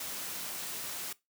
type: noise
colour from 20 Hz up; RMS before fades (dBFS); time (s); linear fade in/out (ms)
white; -39; 0-1.13; 5
effects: noise-tail reverb RT60 0.2 s tail -20 dB re dry + high-pass 100 Hz 12 dB/octave